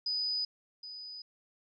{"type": "tone with echo", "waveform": "sine", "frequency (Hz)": 4978, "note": "D#8", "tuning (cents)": 0, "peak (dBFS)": -30, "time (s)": [0.06, 0.45], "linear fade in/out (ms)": 5, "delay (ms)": 770, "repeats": 1, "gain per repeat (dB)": -12, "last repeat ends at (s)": 1.22, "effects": []}